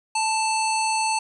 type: harmonic tone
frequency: 882 Hz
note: A5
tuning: 4 cents sharp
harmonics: 1 / 3 / 5 / 7 / 9 / 10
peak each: -22 / -28 / -30 / -34 / -34 / -33 dBFS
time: 0.15-1.19 s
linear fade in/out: 5 ms
effects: 9-bit